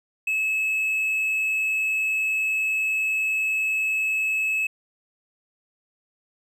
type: tone with hard clipping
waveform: triangle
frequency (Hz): 2590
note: E7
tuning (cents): -31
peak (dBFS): -22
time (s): 0.27-4.67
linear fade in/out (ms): 5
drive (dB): 5
effects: none